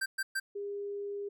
square tone bursts, 1568 Hz, G6, in tune, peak -31 dBFS, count 3, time 0.01-0.4 s, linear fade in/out 10 ms, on 50 ms, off 120 ms
sine tone, 404.7 Hz, G#4, 45 cents flat, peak -35 dBFS, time 0.55-1.29 s, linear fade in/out 10 ms
effects none

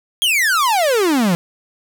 45% pulse exponential sweep, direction down, 3322 to 164.5 Hz, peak -13 dBFS, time 0.22-1.35 s, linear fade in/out 0 ms, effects none

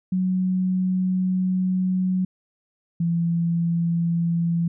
sine tone pair in turn, 185 / 169.04 Hz, F#3 / E3, 0 / +44 cents, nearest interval major second, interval 156 cents, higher first, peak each -19 / -19 dBFS, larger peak neither, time 0.12-2.25 / 3-4.68 s, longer first, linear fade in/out 5 ms, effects none

